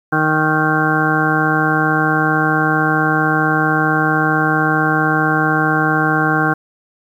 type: harmonic tone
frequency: 155.56 Hz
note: D#3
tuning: in tune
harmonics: 1 / 2 / 3 / 4 / 5 / 7 / 8 / 9 / 10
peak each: -20 / -19 / -24 / -30 / -20 / -22 / -30 / -20 / -19 dBFS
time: 0.12-6.54 s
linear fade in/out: 10 ms
effects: 8-bit